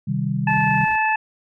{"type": "chord", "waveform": "sine", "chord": "C minor", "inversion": "none", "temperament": "equal", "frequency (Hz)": [130.81, 155.56, 196], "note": ["C3", "Eb3", "G3"], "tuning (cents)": [0, 0, 0], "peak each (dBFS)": -24, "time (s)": [0.07, 0.85], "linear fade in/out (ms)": 10}
{"type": "harmonic tone", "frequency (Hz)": 871, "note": "A5", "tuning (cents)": -18, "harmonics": [1, 2, 3], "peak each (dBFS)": [-19, -22, -24], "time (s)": [0.47, 1.16], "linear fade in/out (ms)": 5}
{"type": "noise", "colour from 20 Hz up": "brown", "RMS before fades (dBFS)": -36, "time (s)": [0.48, 0.96], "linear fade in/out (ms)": 2}
{"effects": ["high-pass 60 Hz 12 dB/octave"]}